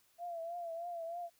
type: tone with vibrato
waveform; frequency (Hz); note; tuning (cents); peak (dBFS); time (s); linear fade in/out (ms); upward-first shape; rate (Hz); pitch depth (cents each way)
sine; 680; F5; -46; -39; 0.18-1.3; 50; triangle; 3.2; 70
effects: white hiss -71 dBFS RMS until 1.39 s